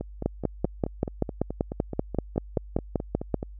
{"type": "two click trains", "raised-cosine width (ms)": 2, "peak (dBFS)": [-10, -18], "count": [17, 17], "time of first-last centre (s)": [[0.26, 3.343], [0.01, 3.429]], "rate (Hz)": [5.19, 4.68], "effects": ["added 50 Hz sine -40 dBFS peak until 3.59 s"]}